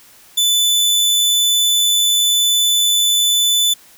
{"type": "tone", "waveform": "sawtooth", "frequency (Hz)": 3499, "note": "A7", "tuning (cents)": -10, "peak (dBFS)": -9, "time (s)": [0.37, 3.74], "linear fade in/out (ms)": 10, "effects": ["white hiss -46 dBFS RMS until 3.97 s"]}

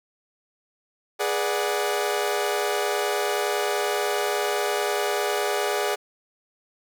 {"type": "chord", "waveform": "sawtooth", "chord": "G# half-diminished seventh", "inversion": "none", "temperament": "equal with one note detuned", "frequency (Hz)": [415.3, 485.1, 587.3, 740], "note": ["G#4", "B4", "D5", "F#5"], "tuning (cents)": [0, -31, 0, 0], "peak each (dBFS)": [-22, -28, -25, -26], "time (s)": [1.19, 5.96], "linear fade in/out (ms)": 20, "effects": []}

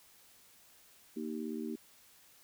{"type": "harmonic tone", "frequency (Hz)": 77.8, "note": "D#2", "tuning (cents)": 0, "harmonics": [3, 4, 5], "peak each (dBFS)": [-39, -41, -43], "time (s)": [1.16, 1.76], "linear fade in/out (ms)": 10, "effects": ["white hiss -62 dBFS RMS until 2.43 s"]}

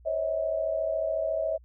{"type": "tone cluster", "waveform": "sine", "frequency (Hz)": [529, 563, 643], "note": ["C5", "C#5", "E5"], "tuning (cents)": [19, 27, -43], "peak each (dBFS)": [-36, -32, -27], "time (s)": [0.05, 1.58], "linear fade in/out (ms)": 20, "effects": ["added 60 Hz sine -51 dBFS peak until 1.64 s"]}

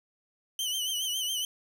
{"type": "tone with vibrato", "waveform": "sawtooth", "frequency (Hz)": 3042, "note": "F#7", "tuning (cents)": 47, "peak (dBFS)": -26, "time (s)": [0.59, 1.45], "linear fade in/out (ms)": 2, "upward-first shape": "sine", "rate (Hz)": 7.2, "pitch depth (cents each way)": 70, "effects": ["11-bit"]}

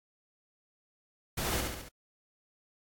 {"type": "noise with echo", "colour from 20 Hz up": "pink", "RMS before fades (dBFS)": -33, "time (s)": [1.37, 1.61], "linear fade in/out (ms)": 10, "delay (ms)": 70, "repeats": 4, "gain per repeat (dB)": -4, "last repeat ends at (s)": 1.89, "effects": ["AAC 64 kbps"]}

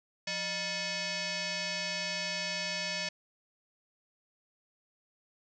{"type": "tone with frequency modulation", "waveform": "sine", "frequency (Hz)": 1396.9, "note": "F6", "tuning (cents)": 0, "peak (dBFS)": -32, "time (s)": [0.27, 3.09], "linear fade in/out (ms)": 5, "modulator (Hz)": 786, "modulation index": 5.8, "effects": []}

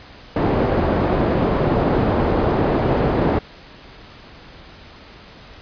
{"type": "low-pass noise", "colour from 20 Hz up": "white", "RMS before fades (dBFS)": -18, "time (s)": [0.36, 3.39], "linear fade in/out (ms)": 5, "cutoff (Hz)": 540, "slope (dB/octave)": 12, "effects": ["pink hiss -42 dBFS RMS until 5.61 s", "resampled to 11025 Hz"]}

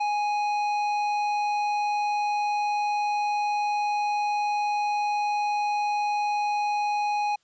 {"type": "tone with tanh clipping", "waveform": "triangle", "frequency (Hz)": 830.6, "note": "G#5", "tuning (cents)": 0, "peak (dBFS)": -25, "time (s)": [0, 7.36], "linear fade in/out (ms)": 10, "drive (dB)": 15, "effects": ["white hiss -68 dBFS RMS until 7.43 s", "resampled to 16000 Hz"]}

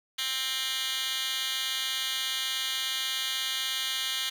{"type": "tone with high-pass filter", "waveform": "10% pulse", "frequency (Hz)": 263.4, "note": "C4", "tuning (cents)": 12, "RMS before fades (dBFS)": -31, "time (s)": [0.18, 4.3], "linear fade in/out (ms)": 10, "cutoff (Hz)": 2800, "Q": 5.9, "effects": []}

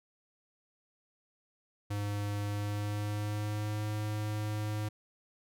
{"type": "tone with pitch glide", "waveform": "square", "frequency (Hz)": [102.6, 106.16], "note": ["G#2", "G#2"], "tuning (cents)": [-21, 38], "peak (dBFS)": -33, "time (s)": [1.9, 4.89], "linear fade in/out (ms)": 10, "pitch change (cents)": 59, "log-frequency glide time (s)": [2.45, 3.86], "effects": []}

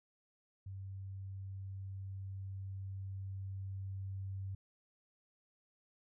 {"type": "tone with level ramp", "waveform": "sine", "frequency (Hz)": 96.6, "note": "G2", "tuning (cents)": -25, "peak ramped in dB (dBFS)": [-43, -39], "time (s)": [0.66, 4.55], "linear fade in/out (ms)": 5, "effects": []}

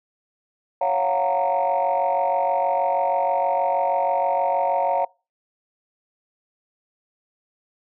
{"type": "chord", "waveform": "sine", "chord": "Gb major seventh", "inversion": "second", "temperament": "just", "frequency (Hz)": [555, 693.7, 740, 925], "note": ["Db5", "F5", "Gb5", "Bb5"], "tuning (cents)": [2, -12, 0, -14], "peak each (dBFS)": -23, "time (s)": [0.81, 5.05], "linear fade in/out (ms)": 5, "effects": ["noise-tail reverb RT60 0.3 s tail -25 dB re dry", "tanh soft clip ceiling -12 dBFS"]}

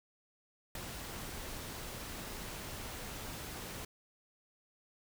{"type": "noise with ADSR envelope", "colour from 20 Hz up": "pink", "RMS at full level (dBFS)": -38, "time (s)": [0.75, 3.85], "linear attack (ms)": 4, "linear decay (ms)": 6, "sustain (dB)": -6, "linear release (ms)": 5, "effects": []}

